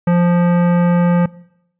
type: tone with hard clipping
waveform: sine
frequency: 174.61 Hz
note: F3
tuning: in tune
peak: -12 dBFS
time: 0.07-1.26 s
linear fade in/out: 5 ms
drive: 16 dB
effects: noise-tail reverb RT60 0.8 s tail -22 dB re dry + resampled to 8000 Hz